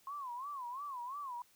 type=tone with vibrato; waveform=sine; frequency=1056 Hz; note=C6; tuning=16 cents sharp; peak=-40 dBFS; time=0.07-1.42 s; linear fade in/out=2 ms; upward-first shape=sine; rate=2.9 Hz; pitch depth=180 cents each way; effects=white hiss -68 dBFS RMS until 1.55 s